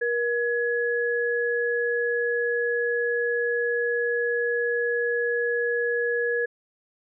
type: tone pair together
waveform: sine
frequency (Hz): 475.7 / 1685.4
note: A#4 / G#6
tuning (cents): +35 / +25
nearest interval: octave + minor seventh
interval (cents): 2190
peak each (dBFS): -24 / -26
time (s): 0.01-6.46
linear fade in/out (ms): 10
effects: none